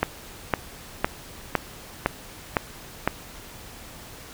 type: click train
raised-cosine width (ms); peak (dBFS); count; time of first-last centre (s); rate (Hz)
0.5; -4; 7; 0.03-3.076; 1.97
effects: pink hiss -43 dBFS RMS until 4.33 s